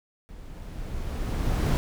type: noise with level ramp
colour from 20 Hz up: brown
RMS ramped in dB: -44 to -20 dBFS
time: 0.29-1.77 s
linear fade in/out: 0 ms
effects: none